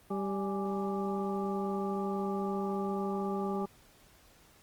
harmonic tone with a mistuned harmonic, 196 Hz, G3, in tune, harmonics 1 / 2 / 3 / 4 / 6, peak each -34 / -35 / -44 / -39 / -42 dBFS, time 0.1-3.66 s, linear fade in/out 10 ms, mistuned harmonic 4, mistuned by +86 cents, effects pink hiss -61 dBFS RMS until 4.62 s + Opus 32 kbps

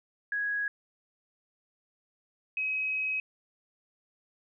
sine tone pair in turn, 1661.2 / 2543 Hz, G#6 / D#7, 0 / +37 cents, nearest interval perfect fifth, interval 737 cents, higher second, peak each -28 dBFS, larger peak neither, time 0.32-0.68 / 2.57-3.2 s, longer second, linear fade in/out 2 ms, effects none

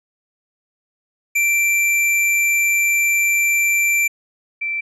square / sine tone pair in turn, 2349 / 2338 Hz, D7 / D7, 0 / -8 cents, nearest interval unison, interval 8 cents, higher first, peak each -15 / -20 dBFS, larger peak first, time 1.35-4.08 / 4.61-4.81 s, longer first, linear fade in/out 10 ms, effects resampled to 32000 Hz

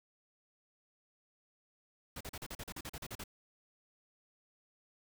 pink noise bursts, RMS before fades -44 dBFS, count 13, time 2.16-3.239 s, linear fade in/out 5 ms, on 47 ms, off 39 ms, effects none

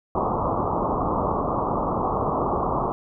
white low-pass noise, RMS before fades -24 dBFS, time 0.15-2.92 s, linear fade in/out 0 ms, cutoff 1200 Hz, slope 96 dB/octave, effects none

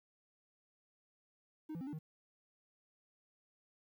triangle tone with pitch steps, 310.2 / 167.8 / 263.8 / 294.1 / 156.3 Hz, D#4 / E3 / C4 / D4 / D#3, -5 / +31 / +14 / +3 / +8 cents, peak -39 dBFS, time 1.69-1.99 s, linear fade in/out 10 ms, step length 60 ms, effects 12-bit

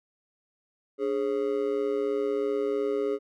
triangle tone with amplitude modulation, 415.3 Hz, G#4, in tune, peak -19 dBFS, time 0.98-3.19 s, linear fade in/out 50 ms, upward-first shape sine, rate 123 Hz, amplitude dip 90%, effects none

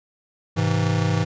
square chord, Ab augmented, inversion none, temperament just, 103.83 / 129.78 / 162.23 Hz, Ab2 / C3 / E3, 0 / -14 / -27 cents, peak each -23 / -27 / -23 dBFS, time 0.56-1.25 s, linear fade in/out 20 ms, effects resampled to 16000 Hz

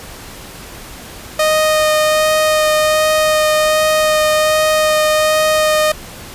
sawtooth tone with vibrato, 618 Hz, D#5, 12 cents flat, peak -7 dBFS, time 1.39-5.92 s, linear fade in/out 5 ms, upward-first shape sine, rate 1.3 Hz, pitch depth 9 cents each way, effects pink hiss -33 dBFS RMS until 6.34 s + resampled to 32000 Hz

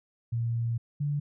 sine tone pair in turn, 116.54 / 145.25 Hz, A#2 / D3, 0 / -19 cents, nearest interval major third, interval 381 cents, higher second, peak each -26 dBFS, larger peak neither, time 0.32-0.78 / 1-1.2 s, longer first, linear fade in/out 10 ms, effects none

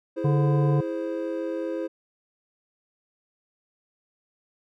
triangle chord, E augmented, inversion none, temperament equal, 329.6 / 415.3 / 523.3 Hz, E4 / G#4 / B#4, 0 / 0 / 0 cents, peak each -28 / -33 / -29 dBFS, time 0.16-1.88 s, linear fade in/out 20 ms
harmonic tone, 145.2 Hz, D3, 19 cents flat, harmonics 1 / 3 / 5 / 7, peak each -19 / -31 / -37 / -36 dBFS, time 0.24-0.81 s, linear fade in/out 10 ms
effects none

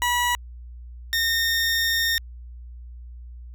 20% pulse tone pair in turn, 971 / 1833 Hz, B5 / A#6, -30 / -30 cents, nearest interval major seventh, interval 1100 cents, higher second, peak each -15 dBFS, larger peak neither, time 0.02-0.35 / 1.13-2.18 s, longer second, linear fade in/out 0 ms, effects added 60 Hz sine -37 dBFS peak until 3.54 s

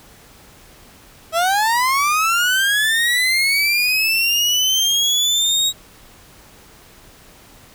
30% pulse linear sweep, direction up, 640 to 3814 Hz, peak -12 dBFS, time 1.32-5.73 s, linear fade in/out 50 ms, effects pink hiss -46 dBFS RMS until 7.74 s

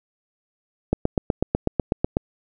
click train, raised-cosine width 2 ms, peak -5 dBFS, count 11, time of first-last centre 0.93-2.169 s, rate 8.07 Hz, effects none

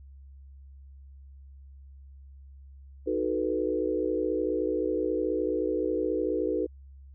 sine chord, B dominant seventh, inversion first, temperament equal, 311.1 / 370 / 440 / 493.9 Hz, D#4 / F#4 / A4 / B4, 0 / 0 / 0 / 0 cents, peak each -31 dBFS, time 3.06-6.67 s, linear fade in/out 20 ms, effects added 68 Hz sine -46 dBFS peak until 7.14 s

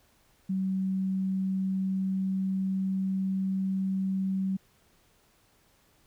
sine tone with pitch glide, 190 to 191.1 Hz, F#3 to G3, +46 to -44 cents, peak -26 dBFS, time 0.49-4.57 s, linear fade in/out 10 ms, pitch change +10 cents, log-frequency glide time 0.73-3.66 s, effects pink hiss -65 dBFS RMS until 6.06 s

